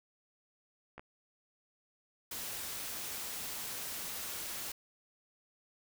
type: clicks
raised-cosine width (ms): 0.5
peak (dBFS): -32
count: 2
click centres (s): 0.98 / 0.995
type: noise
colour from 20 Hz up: white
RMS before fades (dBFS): -41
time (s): 2.31-4.72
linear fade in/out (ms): 5
effects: none